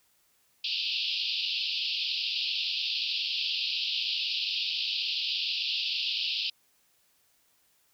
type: band-pass noise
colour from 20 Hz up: pink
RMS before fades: -31 dBFS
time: 0.64-6.5 s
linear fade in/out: 5 ms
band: 2600 to 5000 Hz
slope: 96 dB/octave
effects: white hiss -68 dBFS RMS until 7.93 s